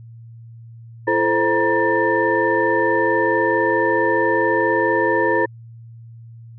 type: tone cluster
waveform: sine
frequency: 339.3 / 438.5 / 523 / 947 / 1784 Hz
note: F4 / A4 / C5 / A#5 / A6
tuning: -50 / -6 / -1 / +27 / +23 cents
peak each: -21 dBFS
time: 1.07-5.46 s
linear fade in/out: 10 ms
effects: tanh soft clip ceiling -3 dBFS + added 115 Hz sine -37 dBFS peak until 6.58 s